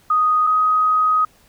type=tone pair in turn; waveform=sine; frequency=1244.5 / 1256.1 Hz; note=D#6 / D#6; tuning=0 / +16 cents; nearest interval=unison; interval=16 cents; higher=second; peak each=-13 dBFS; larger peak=neither; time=0.1-0.47 / 0.47-1.25 s; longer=second; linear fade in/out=5 ms; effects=pink hiss -54 dBFS RMS until 1.48 s